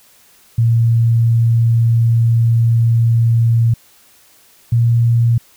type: tone pair in turn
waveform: sine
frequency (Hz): 115.7 / 117.32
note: A#2 / A#2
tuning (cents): -13 / +12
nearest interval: unison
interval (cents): 25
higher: second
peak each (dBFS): -9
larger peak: neither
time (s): 0.58-3.74 / 4.72-5.38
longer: first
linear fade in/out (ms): 5
effects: white hiss -49 dBFS RMS until 5.56 s